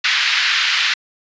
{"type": "band-pass noise", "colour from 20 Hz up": "pink", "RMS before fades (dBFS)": -17, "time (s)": [0.04, 0.94], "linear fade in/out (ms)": 5, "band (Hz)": [1600, 4500], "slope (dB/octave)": 24, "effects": ["resampled to 16000 Hz"]}